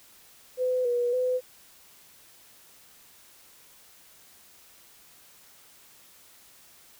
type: tone with pitch steps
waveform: sine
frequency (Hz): 506 / 483.7 / 505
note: B4 / B4 / B4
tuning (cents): +42 / -36 / +39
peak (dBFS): -23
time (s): 0.57-1.41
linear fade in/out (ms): 50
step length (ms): 280
effects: white hiss -55 dBFS RMS until 6.99 s